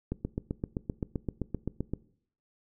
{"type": "click train", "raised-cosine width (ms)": 3, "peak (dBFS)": -18, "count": 15, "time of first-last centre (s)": [0.12, 1.936], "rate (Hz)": 7.71, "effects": ["noise-tail reverb RT60 0.6 s tail -20 dB re dry"]}